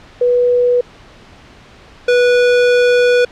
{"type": "tone pair in turn", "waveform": ["sine", "square"], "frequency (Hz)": [489.9, 489.9], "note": ["B4", "B4"], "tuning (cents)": [-14, -14], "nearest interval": "unison", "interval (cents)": 0, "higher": "neither", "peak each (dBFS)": -9, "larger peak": "neither", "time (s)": [[0.21, 0.81], [2.08, 3.25]], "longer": "second", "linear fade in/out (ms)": 5, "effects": ["pink hiss -41 dBFS RMS until 3.31 s", "low-pass 4000 Hz 12 dB/octave"]}